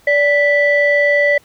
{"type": "tone pair together", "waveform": "sine", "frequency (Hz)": [580.1, 1974], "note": ["D5", "B6"], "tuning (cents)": [-21, -1], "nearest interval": "octave + major sixth", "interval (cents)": 2120, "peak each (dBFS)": -12, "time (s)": [0.07, 1.38], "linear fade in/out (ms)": 5, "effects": ["tanh soft clip ceiling -4 dBFS", "pink hiss -51 dBFS RMS until 1.44 s"]}